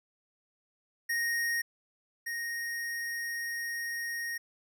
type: tone pair in turn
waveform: square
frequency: 1864.7 / 1864.7 Hz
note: A#6 / A#6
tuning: 0 / 0 cents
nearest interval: unison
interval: 0 cents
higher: neither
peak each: -29 / -34 dBFS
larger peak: first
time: 1.09-1.62 / 2.26-4.38 s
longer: second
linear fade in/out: 10 ms
effects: none